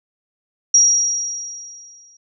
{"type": "tone with exponential decay", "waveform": "sine", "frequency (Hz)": 5690, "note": "F8", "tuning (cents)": 31, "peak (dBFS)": -7, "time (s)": [0.74, 2.17], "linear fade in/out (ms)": 5, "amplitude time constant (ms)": 310, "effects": []}